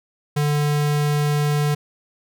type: tone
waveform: square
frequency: 147.4 Hz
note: D3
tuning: 7 cents sharp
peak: -18 dBFS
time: 0.36-1.75 s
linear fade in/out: 10 ms
effects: none